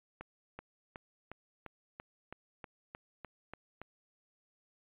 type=accelerating click train; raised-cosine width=0.5 ms; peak=-29 dBFS; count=12; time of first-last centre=0.21-3.816 s; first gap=380 ms; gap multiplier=0.97; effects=resampled to 8000 Hz